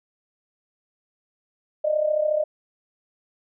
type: tone with amplitude modulation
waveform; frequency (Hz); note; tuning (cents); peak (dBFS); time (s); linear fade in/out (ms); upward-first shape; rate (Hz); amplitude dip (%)
sine; 610; D#5; -34; -16; 1.84-2.44; 10; sine; 34; 70
effects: none